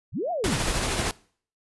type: linear two-way sweep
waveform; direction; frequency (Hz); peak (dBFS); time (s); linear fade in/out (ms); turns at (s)
sine; up then down; 54.6 to 740 to 54.6; -25; 0.12-0.58; 50; 0.31
type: noise with tremolo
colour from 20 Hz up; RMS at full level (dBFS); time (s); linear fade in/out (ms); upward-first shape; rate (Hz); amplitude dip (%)
pink; -25; 0.44-1.11; 0; sine; 13; 30
effects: noise-tail reverb RT60 0.5 s tail -22 dB re dry + resampled to 24000 Hz